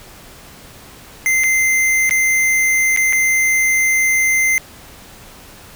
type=tone with dropouts; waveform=square; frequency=2078 Hz; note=C7; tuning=12 cents flat; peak=-13 dBFS; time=1.26-4.58 s; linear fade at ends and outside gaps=0 ms; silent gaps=1.436-1.44 / 2.094-2.109 / 2.963-2.973 / 3.126-3.131 s; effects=pink hiss -40 dBFS RMS until 5.75 s